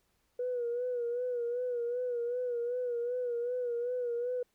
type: tone with vibrato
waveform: sine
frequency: 486 Hz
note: B4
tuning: 28 cents flat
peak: -30 dBFS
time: 0.39-4.43 s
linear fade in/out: 5 ms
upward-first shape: sine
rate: 2.6 Hz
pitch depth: 55 cents each way
effects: tanh soft clip ceiling -26 dBFS + pink hiss -75 dBFS RMS until 4.54 s